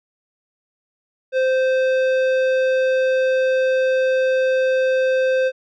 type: tone with tanh clipping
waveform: sine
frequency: 520 Hz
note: C5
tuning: 11 cents flat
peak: -17 dBFS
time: 1.32-5.52 s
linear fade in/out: 50 ms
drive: 13 dB
effects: none